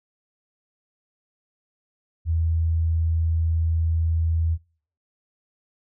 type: tone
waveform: sine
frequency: 81.8 Hz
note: E2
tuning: 13 cents flat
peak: -19 dBFS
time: 2.25-4.58 s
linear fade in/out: 50 ms
effects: noise-tail reverb RT60 0.5 s tail -25 dB re dry